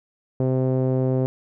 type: tone with low-pass filter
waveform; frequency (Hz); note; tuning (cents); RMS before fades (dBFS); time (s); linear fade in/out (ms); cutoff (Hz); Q
sawtooth; 129.8; C3; -13; -21; 0.4-1.26; 0; 500; 2
effects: none